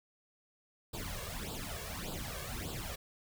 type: noise with flanger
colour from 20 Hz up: pink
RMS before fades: -41 dBFS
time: 0.93-2.96 s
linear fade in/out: 10 ms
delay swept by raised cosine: 0.24 to 1.84 ms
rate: 1.7 Hz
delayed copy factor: +0.8
effects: none

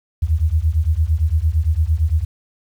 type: beating tone pair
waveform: sine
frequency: 74.9 / 83.7 Hz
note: D2 / E2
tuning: +35 / +27 cents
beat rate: 8.8 Hz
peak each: -17 dBFS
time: 0.22-2.25 s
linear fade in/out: 10 ms
effects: 8-bit

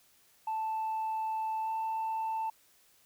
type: tone with pitch glide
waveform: sine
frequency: 880 to 887.7 Hz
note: A5 to A5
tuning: 0 to +15 cents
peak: -29 dBFS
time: 0.47-2.5 s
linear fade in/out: 5 ms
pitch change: +15 cents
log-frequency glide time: 1.63-1.69 s
effects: tanh soft clip ceiling -29 dBFS + white hiss -65 dBFS RMS until 3.05 s

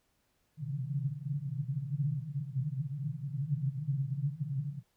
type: band-pass noise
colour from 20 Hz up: white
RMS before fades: -35 dBFS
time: 0.57-4.83 s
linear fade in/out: 50 ms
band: 130 to 150 Hz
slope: 96 dB/octave
effects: pink hiss -75 dBFS RMS until 4.96 s

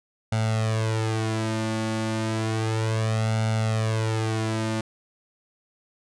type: tone with flanger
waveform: sawtooth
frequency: 110.7 Hz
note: A2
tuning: 11 cents sharp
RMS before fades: -25 dBFS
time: 0.32-4.81 s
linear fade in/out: 5 ms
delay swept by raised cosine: 1.4 to 3.5 ms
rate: 0.32 Hz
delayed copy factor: +0.95
effects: resampled to 22050 Hz

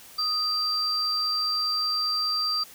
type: tone pair together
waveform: sine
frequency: 1244.5 / 4705 Hz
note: D#6 / D8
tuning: 0 / +2 cents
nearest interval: octave + major seventh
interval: 2302 cents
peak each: -31 / -24 dBFS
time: 0.18-2.64 s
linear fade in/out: 10 ms
effects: white hiss -48 dBFS RMS until 2.74 s

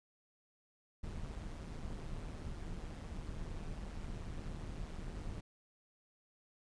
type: noise with amplitude modulation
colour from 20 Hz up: brown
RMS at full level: -41 dBFS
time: 1.03-5.41 s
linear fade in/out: 10 ms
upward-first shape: sine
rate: 157 Hz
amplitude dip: 60%
effects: resampled to 22050 Hz

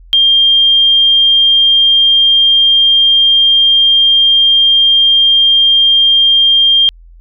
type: tone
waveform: sine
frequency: 3200 Hz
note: G7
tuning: 35 cents sharp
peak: -5 dBFS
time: 0.13-6.89 s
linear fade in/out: 0 ms
effects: added 42 Hz sine -35 dBFS peak until 7.2 s

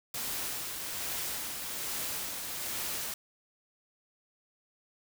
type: noise with tremolo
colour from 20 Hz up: white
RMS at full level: -35 dBFS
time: 0.14-3.14 s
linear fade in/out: 2 ms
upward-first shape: sine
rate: 1.2 Hz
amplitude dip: 35%
effects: none

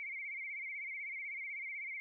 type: tone with vibrato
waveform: sine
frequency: 2200 Hz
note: C#7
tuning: 14 cents flat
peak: -40 dBFS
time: 0-2 s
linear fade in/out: 0 ms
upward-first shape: sine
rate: 16 Hz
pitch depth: 94 cents each way
effects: none

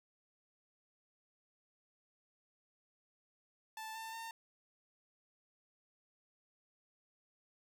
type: tone with pitch steps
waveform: sawtooth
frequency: 880 / 893.8 / 907.9 Hz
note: A5 / A5 / A#5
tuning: 0 / +27 / -46 cents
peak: -40 dBFS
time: 3.77-4.31 s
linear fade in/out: 2 ms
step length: 180 ms
effects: none

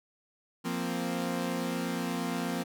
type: chord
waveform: sawtooth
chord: F suspended fourth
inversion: none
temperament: equal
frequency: 174.61 / 233.1 / 261.6 Hz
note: F3 / Bb3 / C4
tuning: 0 / 0 / 0 cents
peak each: -31 dBFS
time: 0.64-2.64 s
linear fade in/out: 20 ms
effects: none

